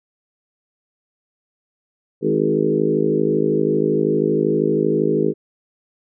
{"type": "harmonic tone with a mistuned harmonic", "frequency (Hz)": 52.7, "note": "G#1", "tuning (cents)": 26, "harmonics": [3, 4, 5, 6, 7, 8, 9], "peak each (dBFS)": [-25, -24, -26, -22, -22, -20, -25], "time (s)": [2.21, 5.34], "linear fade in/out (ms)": 50, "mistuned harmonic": 7, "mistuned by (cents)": 23, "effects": []}